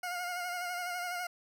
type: tone with vibrato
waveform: 20% pulse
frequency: 713 Hz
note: F5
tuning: 36 cents sharp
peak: -30 dBFS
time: 0.03-1.27 s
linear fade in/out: 5 ms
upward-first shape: sine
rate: 12 Hz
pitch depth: 37 cents each way
effects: none